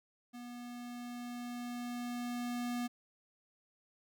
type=tone with level ramp; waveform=square; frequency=242.5 Hz; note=B3; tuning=31 cents flat; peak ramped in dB=-46 to -35 dBFS; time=0.33-2.88 s; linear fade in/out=20 ms; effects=none